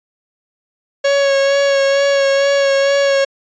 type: tone with vibrato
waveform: 45% pulse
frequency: 554.4 Hz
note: C#5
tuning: in tune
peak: -11 dBFS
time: 1.04-3.25 s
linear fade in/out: 10 ms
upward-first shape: sine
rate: 2.2 Hz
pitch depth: 20 cents each way
effects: resampled to 16000 Hz